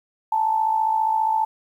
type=tone with amplitude modulation; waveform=sine; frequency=880 Hz; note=A5; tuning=in tune; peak=-15 dBFS; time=0.32-1.45 s; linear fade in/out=5 ms; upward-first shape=sine; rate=54.9 Hz; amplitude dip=60%; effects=9-bit